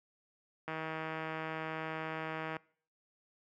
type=click train; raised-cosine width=0.5 ms; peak=-24 dBFS; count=301; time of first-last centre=0.68-2.567 s; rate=159 Hz; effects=noise-tail reverb RT60 0.5 s tail -23 dB re dry + high-pass 100 Hz 12 dB/octave